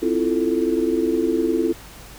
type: chord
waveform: sine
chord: F major seventh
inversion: second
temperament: equal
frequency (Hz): 261.6 / 329.6 / 349.2 / 440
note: C4 / E4 / F4 / A4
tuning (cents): 0 / 0 / 0 / 0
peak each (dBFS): -25 / -21 / -23 / -24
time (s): 0.02-1.73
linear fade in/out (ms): 10
effects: added 50 Hz sine -44 dBFS peak until 2.18 s + pink hiss -42 dBFS RMS until 2.18 s